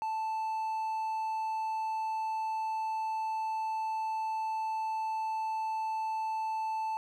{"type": "tone", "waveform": "triangle", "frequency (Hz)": 880, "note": "A5", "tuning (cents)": 0, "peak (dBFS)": -29, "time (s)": [0.02, 6.97], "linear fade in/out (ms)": 0, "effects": []}